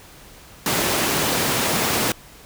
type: high-pass noise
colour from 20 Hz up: pink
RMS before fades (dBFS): -21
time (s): 0.66-2.12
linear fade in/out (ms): 2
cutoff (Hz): 150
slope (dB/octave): 12
effects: pink hiss -45 dBFS RMS until 2.45 s